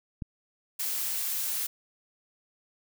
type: click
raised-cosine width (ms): 5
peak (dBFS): -22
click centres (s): 0.222
type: noise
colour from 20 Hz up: blue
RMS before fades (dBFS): -31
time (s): 0.79-1.67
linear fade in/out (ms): 10
effects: none

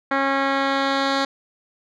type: tone with low-pass filter sweep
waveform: 10% pulse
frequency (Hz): 273.3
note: C#4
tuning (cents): -24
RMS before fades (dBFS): -21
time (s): 0.11-1.25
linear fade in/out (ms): 5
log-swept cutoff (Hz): 2100 to 4400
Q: 1.6
effects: none

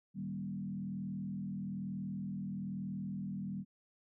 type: tone with frequency modulation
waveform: sine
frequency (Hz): 192.3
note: G3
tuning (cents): -33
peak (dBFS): -37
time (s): 0.14-3.65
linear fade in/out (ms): 50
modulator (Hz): 41.1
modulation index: 0.99
effects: none

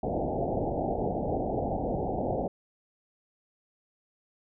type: low-pass noise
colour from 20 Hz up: white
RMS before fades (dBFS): -30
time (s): 0.03-2.48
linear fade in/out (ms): 5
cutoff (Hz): 810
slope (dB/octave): 96
effects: none

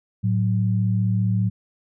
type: tone pair together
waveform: sine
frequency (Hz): 110.07 / 185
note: A2 / F#3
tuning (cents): +1 / 0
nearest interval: major sixth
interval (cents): 899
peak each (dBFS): -19 / -23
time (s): 0.23-1.5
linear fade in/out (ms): 20
effects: none

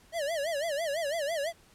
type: tone with vibrato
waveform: square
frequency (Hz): 615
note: D#5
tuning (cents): -20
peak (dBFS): -30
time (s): 0.12-1.53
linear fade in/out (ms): 50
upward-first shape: sine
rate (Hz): 6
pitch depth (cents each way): 180
effects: pink hiss -60 dBFS RMS until 1.74 s + low-pass 12000 Hz 12 dB/octave

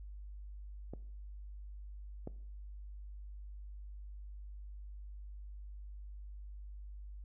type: clicks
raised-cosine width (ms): 2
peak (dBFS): -30 / -28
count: 2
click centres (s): 0.936 / 2.274
effects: noise-tail reverb RT60 0.6 s tail -19 dB re dry + added 50 Hz sine -45 dBFS peak until 7.24 s

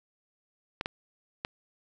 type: clicks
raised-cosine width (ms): 0.3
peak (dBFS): -15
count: 3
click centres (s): 0.811 / 0.859 / 1.449
effects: none

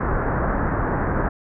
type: low-pass noise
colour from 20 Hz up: pink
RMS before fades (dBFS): -22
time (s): 0-1.29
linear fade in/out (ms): 10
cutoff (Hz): 1700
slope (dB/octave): 48
effects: none

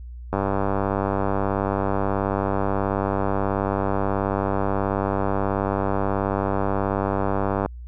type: click train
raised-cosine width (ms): 1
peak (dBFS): -9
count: 723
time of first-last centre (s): 0.33-7.66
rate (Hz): 98.5
effects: added 60 Hz sine -34 dBFS peak until 7.87 s

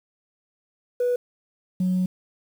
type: tone pair in turn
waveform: sine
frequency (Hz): 490.6 / 183.77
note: B4 / F#3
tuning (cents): -12 / -12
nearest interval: octave + perfect fourth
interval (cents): 1700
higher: first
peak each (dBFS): -18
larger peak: neither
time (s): 1-1.16 / 1.8-2.06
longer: second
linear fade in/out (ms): 5
effects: tanh soft clip ceiling -17 dBFS + 8-bit

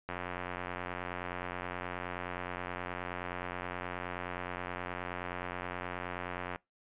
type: click train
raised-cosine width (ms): 0.5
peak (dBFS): -22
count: 580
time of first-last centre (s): 0.09-6.559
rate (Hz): 89.5
effects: noise-tail reverb RT60 0.2 s tail -24 dB re dry + resampled to 8000 Hz

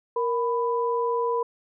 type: tone pair together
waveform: sine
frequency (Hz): 468.5 / 993.7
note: A#4 / B5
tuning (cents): +9 / +10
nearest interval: octave + minor second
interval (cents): 1301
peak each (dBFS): -24 / -26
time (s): 0.16-1.43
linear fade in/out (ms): 5
effects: none

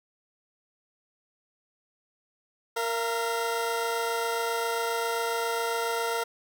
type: tone pair together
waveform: 20% pulse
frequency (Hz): 464 / 682.3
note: A#4 / F5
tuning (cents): -8 / -41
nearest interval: perfect fifth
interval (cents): 667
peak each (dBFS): -23 / -28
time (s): 2.76-6.24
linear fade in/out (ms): 10
effects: none

